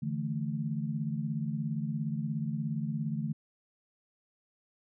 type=chord; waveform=sine; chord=D suspended second; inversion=none; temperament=equal with one note detuned; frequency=146.83 / 163.86 / 220 Hz; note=D3 / E3 / A3; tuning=0 / -10 / 0 cents; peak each=-34 / -36 / -35 dBFS; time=0.02-3.33 s; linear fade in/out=10 ms; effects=none